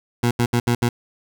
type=tone bursts at uneven times; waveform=20% pulse; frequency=119.6 Hz; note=A#2; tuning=45 cents sharp; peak=-11 dBFS; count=5; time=0.23-0.31 / 0.39-0.46 / 0.53-0.6 / 0.67-0.75 / 0.82-0.89 s; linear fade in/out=5 ms; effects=none